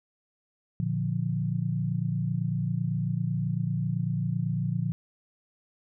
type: chord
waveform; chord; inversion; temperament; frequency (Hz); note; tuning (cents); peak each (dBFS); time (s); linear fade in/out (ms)
sine; Bb major; none; equal; 116.54 / 146.83 / 174.61; Bb2 / D3 / F3; 0 / 0 / 0; -30; 0.8-4.92; 0
effects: none